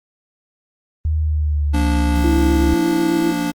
sine tone with pitch glide, 77.78 to 70.1 Hz, D#2 to C#2, 0 to +20 cents, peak -15 dBFS, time 1.05-2.74 s, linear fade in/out 0 ms, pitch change -180 cents, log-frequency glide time 1.2-1.98 s
square chord, Bb major, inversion second, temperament just, 174.81 / 233.1 / 291.4 Hz, F3 / Bb3 / D4, +2 / 0 / -13 cents, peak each -26 / -27 / -21 dBFS, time 1.73-3.52 s, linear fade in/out 20 ms
sine tone with vibrato, 329.6 Hz, E4, in tune, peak -16 dBFS, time 2.24-3.32 s, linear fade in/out 2 ms, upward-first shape triangle, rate 8.1 Hz, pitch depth 40 cents each way
effects Opus 32 kbps

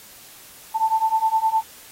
sine beating tone pair, 880 / 889.7 Hz, A5 / A5, 0 / +19 cents, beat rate 9.7 Hz, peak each -21 / -20 dBFS, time 0.74-1.63 s, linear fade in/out 20 ms, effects white hiss -45 dBFS RMS until 1.91 s + AAC 48 kbps

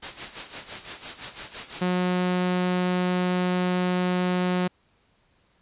white noise with tremolo, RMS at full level -32 dBFS, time 0.02-1.83 s, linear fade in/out 10 ms, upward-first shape sine, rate 5.9 Hz, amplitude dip 75%
sawtooth tone, 180.9 Hz, F#3, 39 cents flat, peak -18 dBFS, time 1.81-4.68 s, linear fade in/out 10 ms
effects pink hiss -65 dBFS RMS until 5.61 s + resampled to 8000 Hz

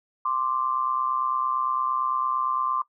sine tone pair together, 1046.2 / 1175 Hz, C6 / D6, -1 / +1 cents, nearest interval major second, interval 202 cents, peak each -26 dBFS, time 0.25-2.82 s, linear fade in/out 5 ms, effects noise-tail reverb RT60 0.1 s tail -17 dB re dry

